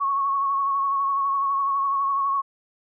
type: tone with vibrato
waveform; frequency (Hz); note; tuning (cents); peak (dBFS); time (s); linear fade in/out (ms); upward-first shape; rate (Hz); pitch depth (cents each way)
sine; 1104; C#6; -7; -20; 0-2.42; 20; sine; 12; 31
effects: none